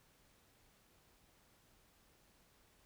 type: silence
effects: pink hiss -70 dBFS RMS until 2.85 s